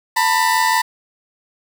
30% pulse tone pair together, 898.3 / 984 Hz, A5 / B5, +36 / -7 cents, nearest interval major second, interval 157 cents, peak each -14 dBFS, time 0.16-0.82 s, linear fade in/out 10 ms, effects 8-bit

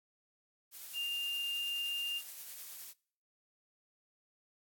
blue noise with tremolo, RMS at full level -46 dBFS, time 0.71-2.94 s, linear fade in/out 50 ms, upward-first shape triangle, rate 9.6 Hz, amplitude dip 25%
sine tone, 2800 Hz, F7, 4 cents sharp, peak -34 dBFS, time 0.93-2.22 s, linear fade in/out 50 ms
effects noise-tail reverb RT60 0.6 s tail -26 dB re dry + AAC 64 kbps

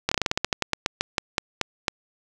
slowing click train, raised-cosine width 0.2 ms, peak -4 dBFS, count 18, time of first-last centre 0.09-1.882 s, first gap 25 ms, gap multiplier 1.16, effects none

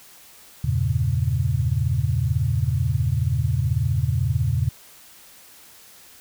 sine chord, E diminished seventh, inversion none, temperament equal, 82.41 / 98 / 116.54 / 138.59 Hz, E2 / G2 / Bb2 / Db3, 0 / 0 / 0 / 0 cents, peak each -25 / -26 / -23 / -24 dBFS, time 0.64-4.69 s, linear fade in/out 5 ms, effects white hiss -48 dBFS RMS until 6.2 s

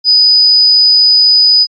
sine tone, 4978 Hz, D#8, in tune, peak -4 dBFS, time 0.04-1.67 s, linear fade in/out 50 ms, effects AAC 64 kbps

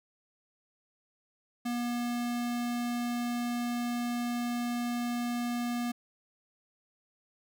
square tone, 240.4 Hz, B3, 46 cents flat, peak -31 dBFS, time 1.65-5.92 s, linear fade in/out 10 ms, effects none

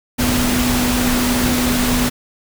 sine tone in noise, 246.9 Hz, B3, in tune, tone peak -17 dBFS, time 0.18-2.1 s, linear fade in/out 20 ms, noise pink, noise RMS -19 dBFS, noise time 0.18-2.1 s, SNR -1 dB, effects none

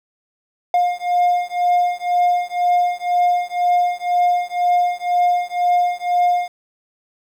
triangle beating tone pair, 709 / 711 Hz, F5 / F5, +26 / +31 cents, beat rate 2 Hz, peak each -16 dBFS, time 0.74-6.48 s, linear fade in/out 2 ms, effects 8-bit

